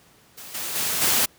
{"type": "noise with level steps", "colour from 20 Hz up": "white", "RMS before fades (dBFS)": [-40, -30, -25, -20], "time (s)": [0.37, 1.26], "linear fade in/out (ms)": 10, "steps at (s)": [0.54, 0.75, 1.01], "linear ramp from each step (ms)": 10, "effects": ["pink hiss -55 dBFS RMS until 1.38 s", "high-pass 80 Hz 12 dB/octave"]}